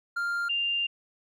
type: tone pair in turn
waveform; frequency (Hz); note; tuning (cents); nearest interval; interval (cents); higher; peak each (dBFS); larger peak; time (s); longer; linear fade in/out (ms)
triangle / sine; 1396.9 / 2794; F6 / F7; 0 / 0; octave; 1200; second; -25; neither; 0.16-0.49 / 0.49-0.87; second; 10
effects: none